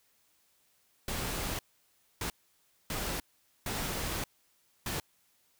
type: noise bursts at uneven times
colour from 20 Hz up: pink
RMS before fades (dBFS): -35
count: 5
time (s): 1.08-1.59 / 2.21-2.3 / 2.9-3.2 / 3.66-4.24 / 4.86-5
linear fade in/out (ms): 2
effects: white hiss -70 dBFS RMS until 5.59 s